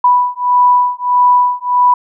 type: beating tone pair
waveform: sine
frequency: 986 / 987.6 Hz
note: B5 / B5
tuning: -3 / 0 cents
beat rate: 1.6 Hz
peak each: -11 dBFS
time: 0.04-1.94 s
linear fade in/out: 5 ms
effects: none